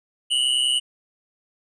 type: tone pair together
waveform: square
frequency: 2873 / 3003 Hz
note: F7 / F#7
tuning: +48 / +25 cents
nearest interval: minor second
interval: 77 cents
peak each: -22 dBFS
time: 0.3-0.8 s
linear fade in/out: 20 ms
effects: resampled to 22050 Hz